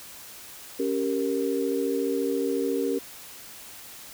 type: chord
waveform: sine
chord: G diminished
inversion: second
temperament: equal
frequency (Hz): 277.2 / 392 / 466.2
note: Db4 / G4 / Bb4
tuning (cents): 0 / 0 / 0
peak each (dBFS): -28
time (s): 0.79-2.99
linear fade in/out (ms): 10
effects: white hiss -44 dBFS RMS until 4.13 s